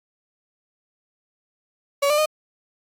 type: tone with pitch steps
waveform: 35% pulse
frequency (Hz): 564 / 596 / 615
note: C#5 / D5 / D#5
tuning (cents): +30 / +25 / -20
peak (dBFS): -15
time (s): 2.02-2.26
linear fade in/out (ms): 10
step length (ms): 80
effects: AAC 48 kbps